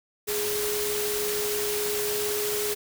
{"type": "tone in noise", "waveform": "sine", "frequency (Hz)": 417.5, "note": "G#4", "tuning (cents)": 9, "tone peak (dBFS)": -28, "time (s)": [0.27, 2.75], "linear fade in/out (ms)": 20, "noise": "white", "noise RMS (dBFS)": -30, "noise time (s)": [0.27, 2.75], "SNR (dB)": -1, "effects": []}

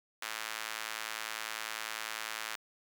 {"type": "tone with high-pass filter", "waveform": "sawtooth", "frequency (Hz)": 110, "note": "A2", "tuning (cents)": 0, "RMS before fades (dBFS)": -40, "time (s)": [0.22, 2.56], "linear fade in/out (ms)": 5, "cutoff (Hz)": 1500, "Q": 0.98, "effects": []}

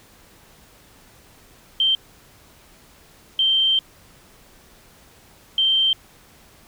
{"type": "tone bursts at uneven times", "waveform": "sine", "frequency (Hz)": 3136, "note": "G7", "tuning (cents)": 0, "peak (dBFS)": -15, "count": 3, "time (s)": [[1.8, 1.95], [3.39, 3.79], [5.58, 5.93]], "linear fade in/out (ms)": 2, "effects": ["pink hiss -51 dBFS RMS until 6.67 s"]}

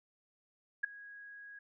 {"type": "tone with ADSR envelope", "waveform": "sine", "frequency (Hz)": 1653, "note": "G#6", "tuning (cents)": -9, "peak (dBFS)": -26, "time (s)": [0.83, 1.59], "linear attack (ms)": 12, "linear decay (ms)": 7, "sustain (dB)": -22, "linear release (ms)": 5, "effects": []}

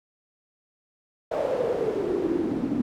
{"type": "noise with band-pass filter sweep", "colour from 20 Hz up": "pink", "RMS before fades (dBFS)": -26, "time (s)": [1.31, 2.82], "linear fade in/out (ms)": 10, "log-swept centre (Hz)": [590, 250], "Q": 6.4, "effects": []}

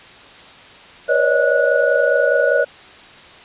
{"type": "tone cluster", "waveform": "sine", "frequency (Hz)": [485, 551, 576, 626, 1464], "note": ["B4", "C#5", "D5", "D#5", "F#6"], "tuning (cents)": [-31, -11, -34, 10, -19], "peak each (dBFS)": -19, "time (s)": [1.08, 2.65], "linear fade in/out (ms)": 20, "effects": ["white hiss -41 dBFS RMS until 3.44 s", "resampled to 8000 Hz"]}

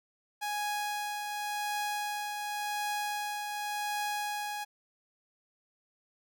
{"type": "tone with tremolo", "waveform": "sawtooth", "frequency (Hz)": 830.6, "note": "G#5", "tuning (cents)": 0, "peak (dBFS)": -27, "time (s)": [0.41, 4.65], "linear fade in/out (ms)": 20, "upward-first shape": "triangle", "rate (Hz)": 0.9, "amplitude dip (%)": 40, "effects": []}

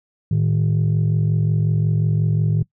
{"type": "tone pair together", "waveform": "sine", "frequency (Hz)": [110, 155.56], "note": ["A2", "D#3"], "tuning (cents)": [0, 0], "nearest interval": "tritone", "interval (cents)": 600, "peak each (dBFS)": -16, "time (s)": [0.31, 2.63], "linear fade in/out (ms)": 5, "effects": ["noise-tail reverb RT60 0.1 s tail -22 dB re dry", "tanh soft clip ceiling -12 dBFS"]}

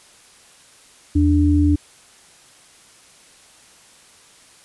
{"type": "tone pair together", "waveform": "sine", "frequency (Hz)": [82.18, 293.7], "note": ["E2", "D4"], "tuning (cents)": [-5, 0], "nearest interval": "octave + minor seventh", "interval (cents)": 2205, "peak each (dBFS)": -15, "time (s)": [1.15, 1.76], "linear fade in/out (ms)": 10, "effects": ["white hiss -49 dBFS RMS until 4.64 s", "resampled to 24000 Hz"]}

